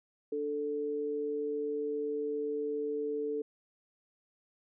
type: tone pair together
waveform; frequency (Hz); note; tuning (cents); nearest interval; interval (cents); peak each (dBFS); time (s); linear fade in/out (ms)
sine; 293.8 / 441.3; D4 / A4; +1 / +5; perfect fifth; 704; -39 / -32; 0.32-3.42; 5
effects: none